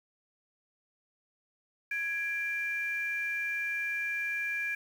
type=tone pair together; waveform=sine; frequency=1661.2 / 2365 Hz; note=G#6 / D7; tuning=0 / +12 cents; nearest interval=tritone; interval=612 cents; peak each=-33 / -32 dBFS; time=1.91-4.75 s; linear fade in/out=5 ms; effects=tanh soft clip ceiling -23 dBFS + 9-bit